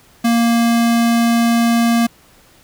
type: tone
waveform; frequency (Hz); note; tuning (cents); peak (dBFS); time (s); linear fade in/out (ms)
square; 233.1; A#3; 0; -12; 0.24-2.07; 10
effects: pink hiss -49 dBFS RMS until 2.63 s